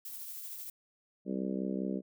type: noise with tremolo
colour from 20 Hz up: violet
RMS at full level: -42 dBFS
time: 0.05-0.7 s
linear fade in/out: 2 ms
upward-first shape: triangle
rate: 13 Hz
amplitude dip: 35%
type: harmonic tone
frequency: 65 Hz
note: C2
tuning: 11 cents flat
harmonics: 3 / 4 / 5 / 6 / 7 / 8 / 9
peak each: -35 / -38 / -40 / -42 / -44 / -48 / -46 dBFS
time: 1.25-2.02 s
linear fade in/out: 50 ms
effects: none